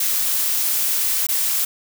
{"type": "noise with dropouts", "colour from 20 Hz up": "blue", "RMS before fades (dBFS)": -20, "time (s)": [0, 1.65], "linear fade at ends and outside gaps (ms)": 5, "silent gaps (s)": [1.268, 1.287], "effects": []}